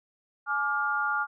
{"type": "chord", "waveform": "sine", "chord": "D diminished", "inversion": "second", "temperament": "just", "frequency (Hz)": [845.8, 1174.7, 1409.6], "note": ["Ab5", "D6", "F6"], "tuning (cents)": [31, 0, 16], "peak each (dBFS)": [-32, -31, -27], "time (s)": [0.46, 1.27], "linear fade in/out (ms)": 50, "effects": []}